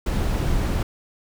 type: noise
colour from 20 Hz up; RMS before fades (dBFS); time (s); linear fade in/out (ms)
brown; -22; 0.06-0.83; 5
effects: none